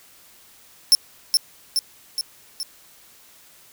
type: tone with echo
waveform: sawtooth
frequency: 5360 Hz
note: E8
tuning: 28 cents sharp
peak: -7 dBFS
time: 0.92-0.95 s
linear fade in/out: 0 ms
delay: 420 ms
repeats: 4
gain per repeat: -4 dB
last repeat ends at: 2.63 s
effects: white hiss -51 dBFS RMS until 3.72 s